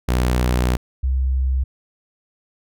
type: tone pair in turn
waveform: sawtooth / sine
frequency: 61.74 / 65.27 Hz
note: B1 / C2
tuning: 0 / -4 cents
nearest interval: minor second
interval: 96 cents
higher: second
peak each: -12 / -16 dBFS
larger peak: first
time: 0.08-0.77 / 1.03-1.64 s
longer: first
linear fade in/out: 10 ms
effects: none